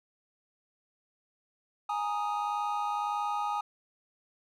triangle chord, Ab suspended second, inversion none, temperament equal, 830.6 / 932.3 / 1244.5 Hz, Ab5 / Bb5 / Eb6, 0 / 0 / 0 cents, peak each -30 / -35 / -32 dBFS, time 1.89-3.61 s, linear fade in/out 5 ms, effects none

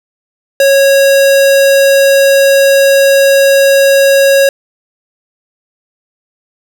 square tone, 550 Hz, C#5, 14 cents flat, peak -5 dBFS, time 0.6-4.49 s, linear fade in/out 2 ms, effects none

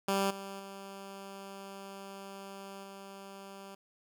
10% pulse tone with level steps, 196 Hz, G3, in tune, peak -20 / -33 / -36 / -38 dBFS, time 0.08-3.75 s, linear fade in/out 5 ms, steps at 0.3 / 0.59 / 2.83 s, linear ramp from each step 10 ms, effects none

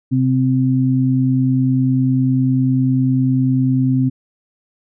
sine tone pair together, 130 / 260 Hz, C3 / C4, -11 / -11 cents, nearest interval octave, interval 1200 cents, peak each -15 dBFS, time 0.11-4.1 s, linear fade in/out 20 ms, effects none

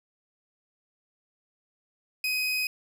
30% pulse tone, 2513 Hz, D#7, 17 cents sharp, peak -23 dBFS, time 2.24-2.67 s, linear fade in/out 2 ms, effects none

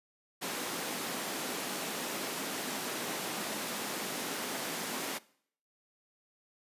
pink high-pass noise, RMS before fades -37 dBFS, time 0.41-5.19 s, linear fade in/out 20 ms, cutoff 200 Hz, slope 24 dB/octave, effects noise-tail reverb RT60 0.6 s tail -21 dB re dry + resampled to 32000 Hz

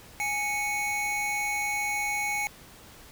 square tone pair together, 830.6 / 2217 Hz, G#5 / C#7, 0 / 0 cents, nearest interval octave + perfect fourth, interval 1700 cents, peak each -33 / -29 dBFS, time 0.2-2.47 s, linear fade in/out 0 ms, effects pink hiss -50 dBFS RMS until 3.11 s

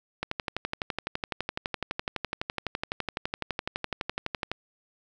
click train, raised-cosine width 0.3 ms, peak -13 dBFS, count 52, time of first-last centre 0.23-4.516 s, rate 11.9 Hz, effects none

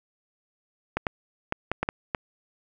clicks, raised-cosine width 0.5 ms, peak -10 dBFS, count 7, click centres 0.97 / 1.068 / 1.524 / 1.716 / 1.83 / 1.889 / 2.148 s, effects none

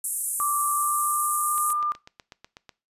pink band-pass noise, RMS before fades -29 dBFS, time 0.04-1.73 s, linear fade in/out 2 ms, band 8400 to 12000 Hz, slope 48 dB/octave
sine tone with pitch glide, 1172 to 1200.1 Hz, D6 to D6, -4 to +37 cents, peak -23 dBFS, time 0.4-1.92 s, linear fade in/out 0 ms, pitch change +41 cents, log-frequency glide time 0.62-1.69 s
click train, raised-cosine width 0.2 ms, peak -25 dBFS, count 10, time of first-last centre 1.58-2.692 s, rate 8.09 Hz
effects noise-tail reverb RT60 0.3 s tail -21 dB re dry + resampled to 32000 Hz

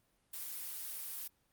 blue noise, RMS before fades -43 dBFS, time 0.33-1.28 s, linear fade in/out 10 ms, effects pink hiss -75 dBFS RMS until 1.52 s + Opus 32 kbps

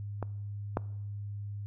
clicks, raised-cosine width 1 ms, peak -21 / -14 dBFS, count 2, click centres 0.227 / 0.771 s, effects noise-tail reverb RT60 0.9 s tail -22 dB re dry + added 102 Hz sine -36 dBFS peak until 1.66 s

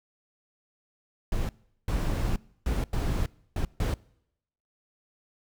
brown noise bursts at uneven times, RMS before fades -27 dBFS, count 6, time 1.32-1.49 / 1.88-2.36 / 2.66-2.84 / 2.93-3.26 / 3.56-3.65 / 3.8-3.94 s, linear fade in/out 2 ms, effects noise-tail reverb RT60 0.8 s tail -24 dB re dry

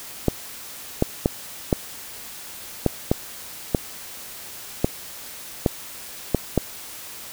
clicks, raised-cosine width 2 ms, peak -3 dBFS, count 11, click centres 0.283 / 1.024 / 1.259 / 1.728 / 2.863 / 3.115 / 3.748 / 4.845 / 5.662 / 6.347 / 6.577 s, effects white hiss -38 dBFS RMS until 7.32 s

